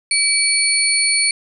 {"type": "tone cluster", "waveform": "sine", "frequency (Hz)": [2296, 4400, 9250], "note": ["D7", "C#8", "D9"], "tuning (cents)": [-40, -14, -27], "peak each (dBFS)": -18, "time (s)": [0.11, 1.31], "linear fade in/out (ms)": 2, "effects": []}